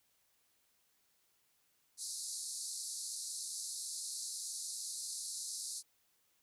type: band-pass noise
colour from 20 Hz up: white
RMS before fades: -43 dBFS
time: 1.97-5.83 s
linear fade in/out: 50 ms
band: 4000 to 11000 Hz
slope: 96 dB/octave
effects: white hiss -75 dBFS RMS until 6.42 s